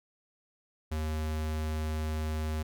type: tone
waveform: square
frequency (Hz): 77.78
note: D#2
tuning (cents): 0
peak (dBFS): -31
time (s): 0.91-2.63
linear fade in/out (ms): 10
effects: none